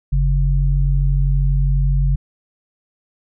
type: tone pair together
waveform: sine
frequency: 46.37 / 138.59 Hz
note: F#1 / C#3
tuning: +5 / 0 cents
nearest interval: octave + perfect fifth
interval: 1895 cents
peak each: -14 / -18 dBFS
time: 0.12-2.16 s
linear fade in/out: 10 ms
effects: none